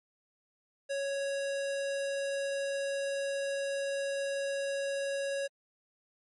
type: tone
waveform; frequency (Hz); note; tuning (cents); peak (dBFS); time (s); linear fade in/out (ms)
square; 554.4; C#5; 0; -32; 0.89-5.48; 20
effects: MP3 48 kbps